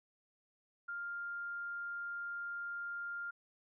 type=tone; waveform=sine; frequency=1400 Hz; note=F6; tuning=4 cents sharp; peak=-39 dBFS; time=0.88-3.31 s; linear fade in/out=10 ms; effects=none